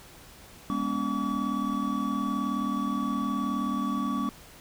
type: tone cluster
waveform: triangle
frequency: 202.8 / 241.9 / 280.9 / 1140 Hz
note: G#3 / B3 / C#4 / C#6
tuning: -41 / -36 / +23 / +48 cents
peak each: -30 dBFS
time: 0.7-4.29 s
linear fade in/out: 0 ms
effects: pink hiss -50 dBFS RMS until 4.6 s